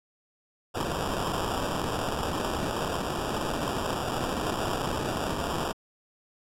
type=noise with sample-and-hold; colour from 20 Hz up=blue; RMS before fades=-30 dBFS; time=0.74-5.73 s; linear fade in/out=20 ms; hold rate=2100 Hz; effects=low-pass 12000 Hz 12 dB/octave